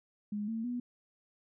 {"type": "tone with pitch steps", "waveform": "sine", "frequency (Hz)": [207.7, 225.2, 244.2], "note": ["G#3", "A3", "B3"], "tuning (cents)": [0, 40, -19], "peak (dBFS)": -33, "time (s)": [0.32, 0.8], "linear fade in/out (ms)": 5, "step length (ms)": 160, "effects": []}